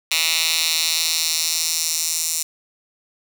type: tone with high-pass filter sweep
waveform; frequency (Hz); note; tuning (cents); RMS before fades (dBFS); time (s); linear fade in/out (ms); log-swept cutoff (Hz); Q
10% pulse; 161.7; E3; -33; -21; 0.11-2.43; 5; 3100 to 6800; 1.7
effects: none